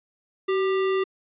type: tone with sample-and-hold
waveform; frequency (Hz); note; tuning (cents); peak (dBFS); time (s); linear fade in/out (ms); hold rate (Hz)
sine; 381.4; G4; -47; -20; 0.48-1.04; 10; 1575
effects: resampled to 8000 Hz